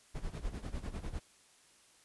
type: noise with tremolo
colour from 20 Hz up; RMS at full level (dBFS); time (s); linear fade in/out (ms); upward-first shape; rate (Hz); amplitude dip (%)
brown; -37; 0.14-1.2; 20; sine; 10; 80
effects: white hiss -64 dBFS RMS until 2.04 s + resampled to 24000 Hz